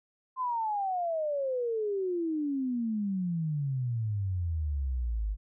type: exponential sweep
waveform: sine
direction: down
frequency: 1049 to 49 Hz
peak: -28 dBFS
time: 0.36-5.37 s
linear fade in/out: 50 ms
effects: none